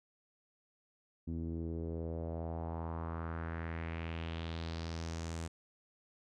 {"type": "tone with low-pass filter sweep", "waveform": "sawtooth", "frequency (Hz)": 82.41, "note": "E2", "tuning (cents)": 0, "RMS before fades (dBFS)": -40, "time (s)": [1.27, 5.48], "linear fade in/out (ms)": 10, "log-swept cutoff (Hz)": [260, 8200], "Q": 2.7, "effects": []}